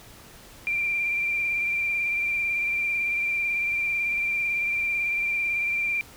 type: tone with vibrato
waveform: sine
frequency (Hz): 2371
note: D7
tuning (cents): +16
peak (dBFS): -23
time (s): 0.67-6.01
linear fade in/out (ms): 0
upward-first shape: sine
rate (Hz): 18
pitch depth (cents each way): 23
effects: pink hiss -48 dBFS RMS until 6.16 s